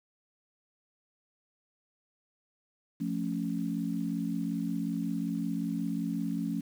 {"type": "chord", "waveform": "sine", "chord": "F augmented", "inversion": "none", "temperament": "equal", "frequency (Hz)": [174.61, 220, 277.2], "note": ["F3", "A3", "C#4"], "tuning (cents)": [0, 0, 0], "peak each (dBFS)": -34, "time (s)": [3, 6.61], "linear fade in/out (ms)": 10, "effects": ["9-bit"]}